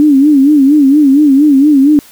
sine tone with vibrato, 284.9 Hz, C#4, 48 cents sharp, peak -3 dBFS, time 0-1.99 s, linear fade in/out 0 ms, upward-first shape sine, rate 4.3 Hz, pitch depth 120 cents each way, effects white hiss -39 dBFS RMS until 2.11 s

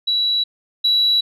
sine tone pair in turn, 3919 / 3919 Hz, B7 / B7, -14 / -14 cents, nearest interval unison, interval 0 cents, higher neither, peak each -15 / -12 dBFS, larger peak second, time 0.07-0.44 / 0.84-1.21 s, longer neither, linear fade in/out 10 ms, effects tanh soft clip ceiling -8 dBFS

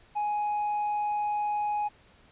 sine tone with hard clipping, 834 Hz, G#5, 7 cents sharp, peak -27 dBFS, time 0.15-1.89 s, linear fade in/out 20 ms, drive 2 dB, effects pink hiss -59 dBFS RMS until 2.31 s + resampled to 8000 Hz

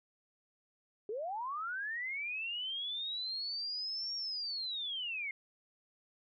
sine linear two-way sweep, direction up then down, 395.1 to 5588 to 2112 Hz, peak -36 dBFS, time 1.09-5.31 s, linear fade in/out 2 ms, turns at 4.15 s, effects none

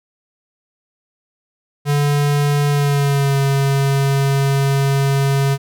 square tone with pitch glide, 144.7 to 138.01 Hz, D3 to C#3, -25 to -7 cents, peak -14 dBFS, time 1.85-5.58 s, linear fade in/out 50 ms, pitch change -82 cents, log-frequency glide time 2.7-3.37 s, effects none

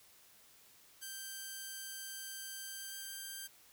5% pulse tone with pitch glide, 1568 to 1578.9 Hz, G6 to G6, 0 to +12 cents, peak -33 dBFS, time 1.01-3.48 s, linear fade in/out 20 ms, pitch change +12 cents, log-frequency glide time 2.59-3.18 s, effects white hiss -63 dBFS RMS until 3.72 s

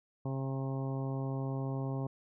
harmonic tone with a mistuned harmonic, 134.5 Hz, C3, 48 cents sharp, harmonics 1 / 2 / 3 / 4 / 5 / 6 / 7 / 8, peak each -34 / -40 / -44 / -46 / -48 / -50 / -51 / -52 dBFS, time 0.25-2.07 s, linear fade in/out 5 ms, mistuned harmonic 7, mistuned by -21 cents, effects none

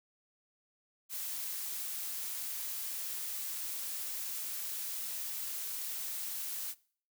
blue noise, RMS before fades -39 dBFS, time 1.09-6.75 s, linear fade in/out 50 ms, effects noise-tail reverb RT60 0.5 s tail -22 dB re dry

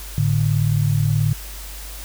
sine tone pair together, 108.16 / 146.83 Hz, A2 / D3, -29 / 0 cents, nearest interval perfect fourth, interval 529 cents, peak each -18 dBFS, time 0.18-1.33 s, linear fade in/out 0 ms, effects added 50 Hz sine -33 dBFS peak until 2.04 s + white hiss -37 dBFS RMS until 2.04 s

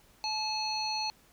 harmonic tone, 862 Hz, A5, 36 cents flat, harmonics 1 / 3 / 5 / 7, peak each -34 / -40 / -33 / -44 dBFS, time 0.24-1.1 s, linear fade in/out 0 ms, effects pink hiss -62 dBFS RMS until 1.32 s

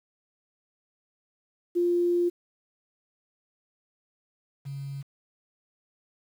sine tone pair in turn, 349.2 / 138.66 Hz, F4 / C#3, 0 / +1 cents, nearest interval octave + major third, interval 1599 cents, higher first, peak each -21 / -33 dBFS, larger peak first, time 1.75-2.3 / 4.65-5.03 s, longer first, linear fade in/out 20 ms, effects 9-bit

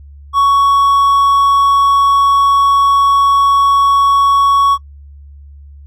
triangle tone, 1116 Hz, C#6, 11 cents sharp, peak -5 dBFS, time 0.33-4.78 s, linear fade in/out 50 ms, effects noise-tail reverb RT60 0.1 s tail -25 dB re dry + added 71 Hz sine -33 dBFS peak until 5.86 s

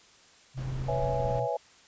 sine tone with pitch glide, 130.81 to 124.11 Hz, C3 to B2, 0 to +9 cents, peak -32 dBFS, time 0.54-1.48 s, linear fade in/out 50 ms, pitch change -91 cents, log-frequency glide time 1.06-1.29 s
brown noise, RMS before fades -37 dBFS, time 0.57-1.4 s, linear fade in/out 5 ms
sine chord, C# minor seventh, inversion third, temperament equal, 493.9 / 554.4 / 659.3 / 830.6 Hz, B4 / C#5 / E5 / G#5, 0 / 0 / 0 / 0 cents, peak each -33 dBFS, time 0.88-1.57 s, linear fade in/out 5 ms
effects white hiss -57 dBFS RMS until 1.87 s + resampled to 16000 Hz

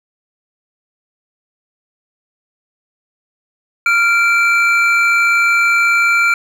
triangle tone pair together, 1390.5 / 2337 Hz, F6 / D7, -8 / -9 cents, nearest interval major sixth, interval 899 cents, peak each -11 dBFS, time 3.86-6.34 s, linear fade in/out 2 ms, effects none

